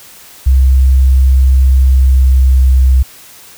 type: tone with pitch glide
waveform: sine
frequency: 65.6 to 64.88 Hz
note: C2 to C2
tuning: +5 to -14 cents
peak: -4 dBFS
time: 0.46-3.03 s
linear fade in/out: 10 ms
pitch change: -19 cents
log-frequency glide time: 1.66-2.7 s
effects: white hiss -37 dBFS RMS until 3.57 s